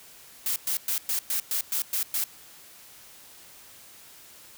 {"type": "noise bursts", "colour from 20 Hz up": "blue", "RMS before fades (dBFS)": -27, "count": 9, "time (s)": [0.46, 2.24], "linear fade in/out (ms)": 2, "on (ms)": 100, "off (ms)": 110, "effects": ["white hiss -50 dBFS RMS until 4.57 s"]}